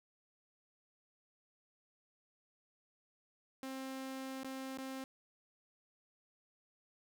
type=tone with dropouts; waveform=sawtooth; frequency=265 Hz; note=C4; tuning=22 cents sharp; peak=-38 dBFS; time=3.63-5.04 s; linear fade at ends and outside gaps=1 ms; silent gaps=4.433-4.445 / 4.775-4.784 s; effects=none